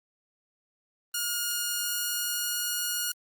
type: tone with pitch glide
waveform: 5% pulse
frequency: 1429 to 1438.9 Hz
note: F6 to F#6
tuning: +39 to -49 cents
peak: -17 dBFS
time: 1.14-3.12 s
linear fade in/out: 5 ms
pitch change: +12 cents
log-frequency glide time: 1.33-2.72 s
effects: Opus 32 kbps